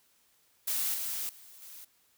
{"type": "noise with level steps", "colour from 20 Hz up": "blue", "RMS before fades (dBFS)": [-31, -35, -53, -48], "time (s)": [0.67, 1.85], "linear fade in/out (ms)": 10, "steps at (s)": [0.94, 1.29, 1.62], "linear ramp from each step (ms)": 2, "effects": ["white hiss -68 dBFS RMS until 2.17 s"]}